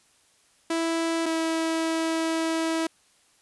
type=tone pair in turn; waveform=sawtooth; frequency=329.6 / 325.1 Hz; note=E4 / E4; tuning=0 / -24 cents; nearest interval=unison; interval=24 cents; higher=first; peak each=-20 dBFS; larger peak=neither; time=0.7-1.26 / 1.26-2.87 s; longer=second; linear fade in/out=5 ms; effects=white hiss -62 dBFS RMS until 3.41 s + resampled to 24000 Hz